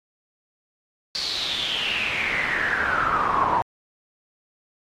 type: noise with band-pass filter sweep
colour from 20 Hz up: brown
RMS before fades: -24 dBFS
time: 1.15-3.62 s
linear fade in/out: 0 ms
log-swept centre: 4600 to 930 Hz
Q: 7.8
effects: AAC 48 kbps